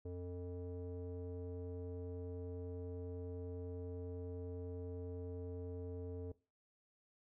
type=tone with low-pass filter; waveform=square; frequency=89 Hz; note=F2; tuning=33 cents sharp; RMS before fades=-45 dBFS; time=0.05-6.32 s; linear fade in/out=5 ms; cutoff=470 Hz; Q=4.6; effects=noise-tail reverb RT60 0.3 s tail -19 dB re dry